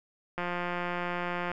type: click train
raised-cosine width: 0.5 ms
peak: -18 dBFS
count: 201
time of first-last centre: 0.38-1.516 s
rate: 176 Hz
effects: none